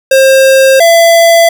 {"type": "tone pair in turn", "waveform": "square", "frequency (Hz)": [533, 671.5], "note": ["C5", "E5"], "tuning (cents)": [32, 32], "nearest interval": "major third", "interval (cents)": 400, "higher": "second", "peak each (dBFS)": -3, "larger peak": "neither", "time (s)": [[0.11, 0.8], [0.8, 1.49]], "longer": "neither", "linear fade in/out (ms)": 5, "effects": []}